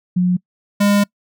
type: tone pair in turn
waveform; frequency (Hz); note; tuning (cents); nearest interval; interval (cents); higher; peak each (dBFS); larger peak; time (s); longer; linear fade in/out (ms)
sine / square; 180 / 203.3; F#3 / G#3; -47 / -37; major second; 210; second; -12; neither; 0.16-0.37 / 0.8-1.04; second; 10
effects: noise-tail reverb RT60 0.1 s tail -25 dB re dry